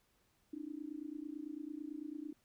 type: tone with amplitude modulation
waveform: sine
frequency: 300.6 Hz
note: D4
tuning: 40 cents sharp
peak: -38 dBFS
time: 0.53-2.33 s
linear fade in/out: 5 ms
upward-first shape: sine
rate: 29 Hz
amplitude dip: 95%
effects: pink hiss -75 dBFS RMS until 2.44 s